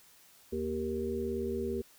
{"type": "harmonic tone", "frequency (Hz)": 77.78, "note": "D#2", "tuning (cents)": 0, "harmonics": [1, 3, 5, 6], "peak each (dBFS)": [-41, -37, -34, -39], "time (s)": [0.52, 1.82], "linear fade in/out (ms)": 10, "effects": ["white hiss -60 dBFS RMS until 1.98 s"]}